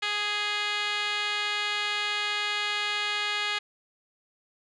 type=tone with band-pass filter; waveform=15% pulse; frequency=415.3 Hz; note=G#4; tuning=in tune; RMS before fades=-29 dBFS; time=0.02-3.59 s; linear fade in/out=10 ms; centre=2800 Hz; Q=9.9; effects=resampled to 24000 Hz